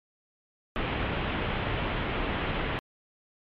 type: low-pass noise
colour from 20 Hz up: pink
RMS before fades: -30 dBFS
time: 0.76-2.79 s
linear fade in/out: 0 ms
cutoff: 3300 Hz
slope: 48 dB/octave
effects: MP3 64 kbps